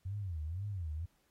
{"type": "tone with vibrato", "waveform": "sine", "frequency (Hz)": 88.8, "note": "F2", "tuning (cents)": 29, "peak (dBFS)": -36, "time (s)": [0.05, 1.06], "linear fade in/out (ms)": 10, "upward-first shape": "sine", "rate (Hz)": 2, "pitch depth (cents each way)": 270, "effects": ["pink hiss -75 dBFS RMS until 1.3 s", "AAC 48 kbps"]}